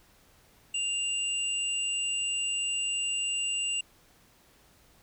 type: tone pair together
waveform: sine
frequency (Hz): 2794 / 7903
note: F7 / B8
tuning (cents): 0 / 0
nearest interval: octave + tritone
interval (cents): 1800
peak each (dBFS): -29 / -33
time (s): 0.74-3.81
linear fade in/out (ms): 5
effects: pink hiss -61 dBFS RMS until 5.02 s